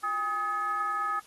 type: tone with frequency modulation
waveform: sine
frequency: 1263 Hz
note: D#6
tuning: 26 cents sharp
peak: -27 dBFS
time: 0.03-1.2 s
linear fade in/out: 10 ms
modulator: 454 Hz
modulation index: 0.64
effects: white hiss -56 dBFS RMS until 1.26 s + AAC 32 kbps